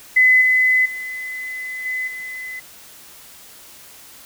sine tone with level steps, 2020 Hz, B6, 39 cents sharp, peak -9 / -12 / -26 / -21 / -28 dBFS, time 0.16-2.6 s, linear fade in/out 10 ms, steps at 0.41 / 0.85 / 1.85 / 2.07 s, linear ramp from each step 10 ms, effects white hiss -43 dBFS RMS until 4.25 s

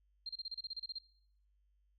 sine tone bursts, 4186 Hz, C8, in tune, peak -39 dBFS, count 12, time 0.26-0.986 s, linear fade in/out 5 ms, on 33 ms, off 30 ms, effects noise-tail reverb RT60 0.6 s tail -17 dB re dry + added 50 Hz sine -70 dBFS peak until 1.98 s

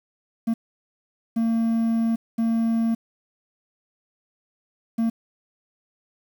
triangle tone bursts at uneven times, 227.9 Hz, A#3, 39 cents flat, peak -17 dBFS, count 4, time 0.47-0.54 / 1.36-2.16 / 2.38-2.95 / 4.98-5.1 s, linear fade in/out 10 ms, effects 8-bit

